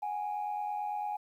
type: tone pair together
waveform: sine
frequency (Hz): 740 / 829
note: F#5 / G#5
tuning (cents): 0 / -3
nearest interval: major second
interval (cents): 197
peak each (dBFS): -38 / -32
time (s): 0.02-1.17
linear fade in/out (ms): 10
effects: tanh soft clip ceiling -28 dBFS + 11-bit